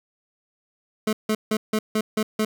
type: tone bursts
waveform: 25% pulse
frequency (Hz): 216.1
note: A3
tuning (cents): -31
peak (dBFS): -16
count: 7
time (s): 1.07-2.45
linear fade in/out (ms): 5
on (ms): 60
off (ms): 160
effects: none